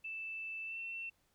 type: tone with pitch glide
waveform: sine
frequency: 2644 to 2698 Hz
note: E7 to E7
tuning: +5 to +40 cents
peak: -40 dBFS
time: 0.04-1.1 s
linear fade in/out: 10 ms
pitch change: +35 cents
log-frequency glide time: 0.65-0.8 s
effects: pink hiss -75 dBFS RMS until 1.34 s